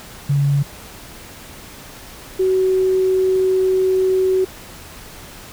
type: tone pair in turn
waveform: sine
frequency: 141.5 / 375.6 Hz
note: C#3 / F#4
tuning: +36 / +26 cents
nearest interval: octave + perfect fourth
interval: 1690 cents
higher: second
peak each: -13 dBFS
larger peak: neither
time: 0.29-0.63 / 2.39-4.45 s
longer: second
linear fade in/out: 10 ms
effects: pink hiss -38 dBFS RMS until 5.52 s